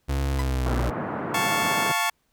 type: tone with pitch glide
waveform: 35% pulse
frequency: 68.5 to 61.03 Hz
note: C#2 to B1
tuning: -20 to -20 cents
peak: -21 dBFS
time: 0.08-0.91 s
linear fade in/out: 20 ms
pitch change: -200 cents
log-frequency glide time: 0.32-0.79 s
type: tone with exponential decay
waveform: 30% pulse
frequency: 998 Hz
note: B5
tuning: 18 cents sharp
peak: -25 dBFS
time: 0.39-0.49 s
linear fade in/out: 5 ms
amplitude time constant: 20 ms
type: band-pass noise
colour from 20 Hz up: pink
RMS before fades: -30 dBFS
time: 0.66-1.92 s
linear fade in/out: 2 ms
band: 130 to 1500 Hz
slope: 24 dB/octave
type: chord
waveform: 20% pulse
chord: F augmented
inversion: none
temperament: equal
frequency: 698.5 / 880 / 1108.7 Hz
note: F5 / A5 / C#6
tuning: 0 / 0 / 0 cents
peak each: -24 / -21 / -21 dBFS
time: 1.34-2.1 s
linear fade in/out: 5 ms
effects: pink hiss -70 dBFS RMS until 2.32 s